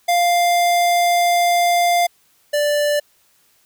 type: tone pair in turn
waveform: square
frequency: 698.5 / 587.4 Hz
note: F5 / D5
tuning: 0 / 0 cents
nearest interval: minor third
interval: 300 cents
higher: first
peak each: -14 / -16 dBFS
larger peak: first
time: 0.08-2.07 / 2.53-3 s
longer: first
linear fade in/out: 10 ms
effects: white hiss -58 dBFS RMS until 3.65 s